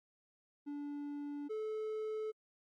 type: tone pair in turn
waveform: triangle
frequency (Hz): 289.3 / 433.5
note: D4 / A4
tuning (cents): -26 / -26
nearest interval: perfect fifth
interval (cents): 700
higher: second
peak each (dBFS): -38 / -35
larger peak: second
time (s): 0.66-1.49 / 1.49-2.32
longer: neither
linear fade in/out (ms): 20
effects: AAC 64 kbps